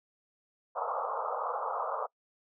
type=band-pass noise; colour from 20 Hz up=white; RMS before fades=-34 dBFS; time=0.75-2.07 s; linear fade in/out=20 ms; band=460 to 1300 Hz; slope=96 dB/octave; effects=noise-tail reverb RT60 0.1 s tail -25 dB re dry